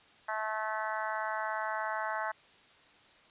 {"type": "harmonic tone", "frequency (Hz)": 217, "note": "A3", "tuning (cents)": -24, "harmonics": [3, 4, 5, 6, 7, 8, 9], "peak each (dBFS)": [-39, -37, -39, -42, -39, -43, -45], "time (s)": [0.28, 2.32], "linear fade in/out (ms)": 10, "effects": ["white hiss -60 dBFS RMS until 3.3 s", "resampled to 8000 Hz"]}